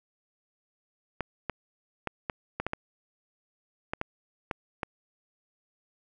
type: clicks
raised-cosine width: 0.5 ms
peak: -15 dBFS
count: 11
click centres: 1.207 / 1.497 / 2.073 / 2.298 / 2.6 / 2.666 / 2.734 / 3.935 / 4.014 / 4.512 / 4.832 s
effects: none